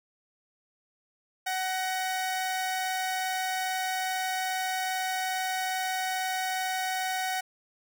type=tone pair together; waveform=sawtooth; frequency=749 / 1883.7 Hz; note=F#5 / A#6; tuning=+21 / +18 cents; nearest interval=octave + major third; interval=1597 cents; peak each=-25 / -34 dBFS; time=1.46-7.41 s; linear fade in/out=10 ms; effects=none